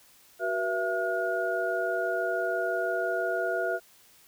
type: tone cluster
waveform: sine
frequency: 375.4 / 481.4 / 668 / 1436 Hz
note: F#4 / B4 / E5 / F6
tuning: +25 / -44 / +23 / +48 cents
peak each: -33 / -34 / -29 / -32 dBFS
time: 0.39-3.8 s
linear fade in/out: 50 ms
effects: white hiss -58 dBFS RMS until 4.27 s